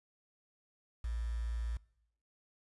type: tone with quantisation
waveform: sine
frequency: 57.4 Hz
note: A#1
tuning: 26 cents flat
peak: -34 dBFS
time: 1.04-1.77 s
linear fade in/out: 5 ms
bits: 9
effects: noise-tail reverb RT60 0.8 s tail -23 dB re dry + resampled to 24000 Hz